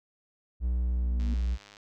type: tone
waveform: triangle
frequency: 61 Hz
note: B1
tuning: 21 cents flat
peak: -23 dBFS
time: 0.6-1.58 s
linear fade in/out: 50 ms
type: tone with exponential growth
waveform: sine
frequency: 237.2 Hz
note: A#3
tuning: 30 cents sharp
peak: -32 dBFS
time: 0.78-1.34 s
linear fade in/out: 2 ms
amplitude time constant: 120 ms
type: click train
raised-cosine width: 0.2 ms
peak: -33 dBFS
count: 59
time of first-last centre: 1.2-1.769 s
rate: 102 Hz
effects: none